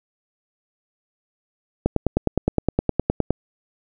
click train, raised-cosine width 2 ms, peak -4 dBFS, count 15, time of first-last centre 1.86-3.306 s, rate 9.68 Hz, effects none

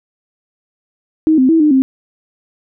sine tone with pitch steps, 315 / 259.4 / 325.4 / 302.2 / 264.5 Hz, D#4 / C4 / E4 / D4 / C4, +21 / -15 / -22 / +50 / +19 cents, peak -7 dBFS, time 1.27-1.82 s, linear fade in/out 0 ms, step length 110 ms, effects none

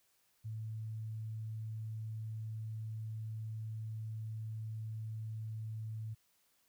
sine tone, 110 Hz, A2, in tune, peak -39 dBFS, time 0.44-6.15 s, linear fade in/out 20 ms, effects white hiss -74 dBFS RMS until 6.68 s

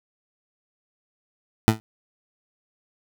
20% pulse tone with exponential decay, 110 Hz, A2, in tune, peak -4 dBFS, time 1.68-1.8 s, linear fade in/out 0 ms, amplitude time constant 25 ms, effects none

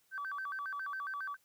sine tone with vibrato, 1332 Hz, E6, 18 cents sharp, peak -36 dBFS, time 0.11-1.37 s, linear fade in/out 50 ms, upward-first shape square, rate 7.3 Hz, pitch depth 260 cents each way, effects tanh soft clip ceiling -33 dBFS + white hiss -72 dBFS RMS until 1.44 s

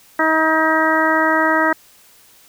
harmonic tone, 317.4 Hz, D#4, 35 cents sharp, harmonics 1 / 2 / 3 / 4 / 5 / 6, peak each -20 / -20 / -20 / -20 / -20 / -20 dBFS, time 0.19-1.73 s, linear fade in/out 5 ms, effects white hiss -49 dBFS RMS until 2.48 s

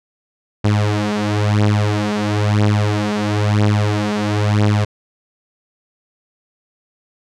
sawtooth beating tone pair, 104 / 105 Hz, G#2 / G#2, +3 / +19 cents, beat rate 1 Hz, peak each -13 dBFS, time 0.64-4.85 s, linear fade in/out 10 ms, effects low-pass 6000 Hz 12 dB/octave

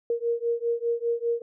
sine beating tone pair, 466.2 / 471.2 Hz, A#4 / A#4, 0 / +19 cents, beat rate 5 Hz, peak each -27 dBFS, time 0.1-1.42 s, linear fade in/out 2 ms, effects none

